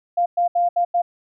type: tone bursts at uneven times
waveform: sine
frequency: 698.5 Hz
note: F5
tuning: in tune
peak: -15 dBFS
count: 5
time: 0.17-0.26 / 0.37-0.48 / 0.55-0.69 / 0.76-0.85 / 0.94-1.02 s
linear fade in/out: 10 ms
effects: none